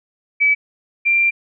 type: tone pair in turn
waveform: sine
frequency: 2293 / 2371 Hz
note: D7 / D7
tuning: -42 / +16 cents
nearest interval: minor second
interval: 58 cents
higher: second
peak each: -11 / -12 dBFS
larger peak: first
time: 0.4-0.55 / 1.05-1.31 s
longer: second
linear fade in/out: 20 ms
effects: none